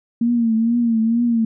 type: tone with vibrato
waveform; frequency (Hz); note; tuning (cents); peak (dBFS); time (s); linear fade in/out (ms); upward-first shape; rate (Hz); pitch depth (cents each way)
sine; 230.6; A#3; -19; -14; 0.21-1.45; 5; triangle; 2.2; 80
effects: none